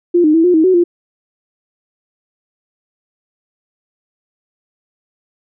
sine tone with pitch steps, 348.8 / 306 / 327.1 / 357.7 / 317.7 / 372.1 / 347.4 Hz, F4 / D#4 / E4 / F4 / D#4 / F#4 / F4, -2 / -29 / -13 / +41 / +36 / +10 / -9 cents, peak -7 dBFS, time 0.14-0.84 s, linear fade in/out 10 ms, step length 100 ms, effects none

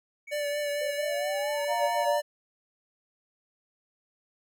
triangle tone, 2239 Hz, C#7, 17 cents sharp, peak -39 dBFS, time 0.27-2.05 s, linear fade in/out 10 ms
square tone with vibrato, 584 Hz, D5, 10 cents flat, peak -29 dBFS, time 0.31-2.22 s, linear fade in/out 20 ms, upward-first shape triangle, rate 4.4 Hz, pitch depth 29 cents each way
sine linear sweep, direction up, 510 to 932.3 Hz, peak -35 dBFS, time 0.81-1.65 s, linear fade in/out 5 ms
sine chord, Bb major, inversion first, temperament equal, 587.3 / 698.5 / 932.3 Hz, D5 / F5 / Bb5, 0 / 0 / 0 cents, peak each -29 dBFS, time 1.67-2.21 s, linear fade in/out 50 ms
effects none

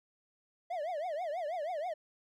triangle tone with vibrato, 654 Hz, E5, 14 cents flat, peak -32 dBFS, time 0.7-1.94 s, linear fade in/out 10 ms, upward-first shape triangle, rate 6.2 Hz, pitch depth 260 cents each way, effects none

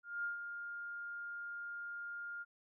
sine tone with ADSR envelope, 1409 Hz, F6, 15 cents sharp, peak -35 dBFS, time 0.03-2.45 s, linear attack 210 ms, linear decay 130 ms, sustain -7 dB, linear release 34 ms, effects none

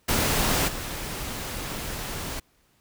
pink noise with level steps, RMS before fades -23 / -33 dBFS, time 0.08-2.4 s, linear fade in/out 10 ms, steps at 0.67 s, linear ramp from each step 20 ms, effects pink hiss -65 dBFS RMS until 2.8 s

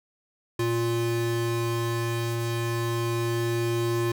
square tone pair together, 116.54 / 349.9 Hz, A#2 / F4, 0 / +3 cents, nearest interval octave + perfect fifth, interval 1903 cents, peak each -28 dBFS, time 0.59-4.12 s, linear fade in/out 5 ms, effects none

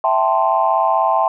sine chord, A minor seventh, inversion second, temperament equal, 659.3 / 784 / 880 / 1046.5 Hz, E5 / G5 / A5 / C6, 0 / 0 / 0 / 0 cents, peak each -18 dBFS, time 0.04-1.28 s, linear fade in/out 2 ms, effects tanh soft clip ceiling -2 dBFS

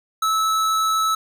sine tone with hard clipping, 1304 Hz, E6, 19 cents flat, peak -19 dBFS, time 0.22-1.15 s, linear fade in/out 5 ms, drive 17 dB, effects none

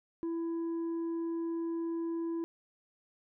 triangle tone with tanh clipping, 332.9 Hz, E4, 17 cents sharp, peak -33 dBFS, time 0.23-2.44 s, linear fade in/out 0 ms, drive 8 dB, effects none

